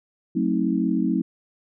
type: chord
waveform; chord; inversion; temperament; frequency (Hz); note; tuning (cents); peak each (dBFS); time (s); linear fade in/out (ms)
sine; F# diminished seventh; none; just; 185 / 222 / 266.4 / 319.7; F#3 / A3 / C4 / Eb4; 0 / +16 / +31 / +47; -25; 0.35-1.22; 10
effects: none